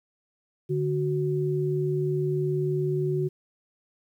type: tone pair together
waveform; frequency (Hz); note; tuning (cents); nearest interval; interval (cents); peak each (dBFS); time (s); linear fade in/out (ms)
sine; 146.83 / 370; D3 / F#4; 0 / 0; octave + major third; 1600; -26; 0.69-3.29; 20
effects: 10-bit